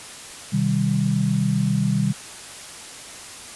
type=chord; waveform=sine; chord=C minor; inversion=none; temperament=equal with one note detuned; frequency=127.9 / 155.56 / 196 Hz; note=C3 / Eb3 / G3; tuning=-39 / 0 / 0 cents; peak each=-23 / -23 / -21 dBFS; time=0.52-2.13 s; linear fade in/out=20 ms; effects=white hiss -38 dBFS RMS until 3.55 s + resampled to 24000 Hz